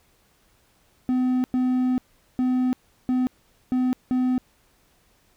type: tone bursts at uneven times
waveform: triangle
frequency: 253.6 Hz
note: B3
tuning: 46 cents sharp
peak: -17 dBFS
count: 6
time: 1.09-1.44 / 1.54-1.98 / 2.39-2.73 / 3.09-3.27 / 3.72-3.93 / 4.11-4.38 s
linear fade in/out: 0 ms
effects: pink hiss -62 dBFS RMS until 5.36 s